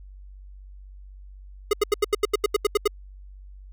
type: tone bursts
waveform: square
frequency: 415.3 Hz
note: G#4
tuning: in tune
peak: -17 dBFS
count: 12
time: 1.71-2.877 s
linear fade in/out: 5 ms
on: 23 ms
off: 81 ms
effects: added 48 Hz sine -41 dBFS peak until 3.72 s